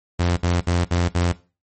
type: tone bursts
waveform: sawtooth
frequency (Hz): 87.5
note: F2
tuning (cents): +4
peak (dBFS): -13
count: 5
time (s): 0.19-1.326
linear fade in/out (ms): 10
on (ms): 180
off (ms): 59
effects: noise-tail reverb RT60 0.3 s tail -17 dB re dry + MP3 32 kbps